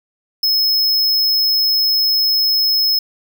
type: tone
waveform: square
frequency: 5180 Hz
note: E8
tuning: 31 cents flat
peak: -13 dBFS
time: 0.43-2.99 s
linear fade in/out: 5 ms
effects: none